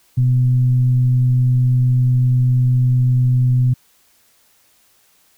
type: tone with frequency modulation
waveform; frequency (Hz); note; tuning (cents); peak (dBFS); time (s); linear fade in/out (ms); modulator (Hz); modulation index
sine; 125.9; B2; +34; -11; 0.17-3.74; 10; 120; 0.22
effects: white hiss -56 dBFS RMS until 5.37 s